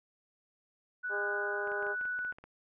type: tone with tremolo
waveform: sine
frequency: 1480 Hz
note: F#6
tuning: in tune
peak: -32 dBFS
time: 1.03-2.33 s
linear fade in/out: 20 ms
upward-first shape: triangle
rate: 1.2 Hz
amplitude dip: 35%
type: harmonic tone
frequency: 203.5 Hz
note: G#3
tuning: 35 cents flat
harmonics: 2 / 3 / 4 / 5 / 6 / 7 / 8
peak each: -37 / -41 / -43 / -45 / -47 / -48 / -49 dBFS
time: 1.09-1.96 s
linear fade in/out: 50 ms
type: clicks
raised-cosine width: 0.5 ms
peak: -35 dBFS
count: 11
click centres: 1.674 / 1.718 / 1.826 / 1.867 / 2.012 / 2.054 / 2.19 / 2.249 / 2.324 / 2.385 / 2.44 s
effects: none